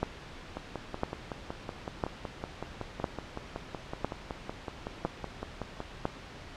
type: two click trains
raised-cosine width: 1 ms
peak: -14 / -21 dBFS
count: 7 / 29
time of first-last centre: 0.03-6.054 / 0.57-5.804 s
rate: 0.996 / 5.35 Hz
effects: pink hiss -46 dBFS RMS until 6.56 s + low-pass 4000 Hz 12 dB/octave